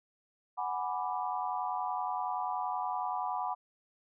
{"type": "chord", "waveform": "sine", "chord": "G# half-diminished seventh", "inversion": "third", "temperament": "equal", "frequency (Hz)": [740, 830.6, 987.8, 1174.7], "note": ["F#5", "G#5", "B5", "D6"], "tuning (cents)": [0, 0, 0, 0], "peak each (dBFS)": [-36, -38, -36, -40], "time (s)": [0.57, 3.55], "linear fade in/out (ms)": 20, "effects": []}